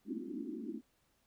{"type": "band-pass noise", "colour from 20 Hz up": "pink", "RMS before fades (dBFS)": -42, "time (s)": [0.05, 0.82], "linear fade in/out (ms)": 50, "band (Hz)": [210, 360], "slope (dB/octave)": 96, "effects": ["pink hiss -75 dBFS RMS until 1.26 s"]}